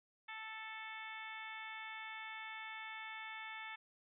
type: harmonic tone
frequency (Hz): 440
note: A4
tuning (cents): 0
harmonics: 2 / 3 / 4 / 5 / 6 / 7 / 8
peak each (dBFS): -52 / -54 / -51 / -50 / -56 / -61 / -57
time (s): 0.28-3.76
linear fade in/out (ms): 10
effects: none